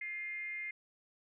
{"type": "tone with frequency modulation", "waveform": "sine", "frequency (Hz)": 2100, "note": "C7", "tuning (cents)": 6, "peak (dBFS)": -38, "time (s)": [0.01, 0.71], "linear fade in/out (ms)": 5, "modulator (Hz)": 371, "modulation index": 0.4, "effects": []}